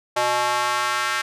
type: tone with high-pass filter sweep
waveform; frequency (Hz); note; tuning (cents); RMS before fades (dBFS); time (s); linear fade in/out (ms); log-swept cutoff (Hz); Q
square; 122.4; B2; -15; -22; 0.16-1.22; 10; 710 to 1500; 2
effects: low-pass 10000 Hz 12 dB/octave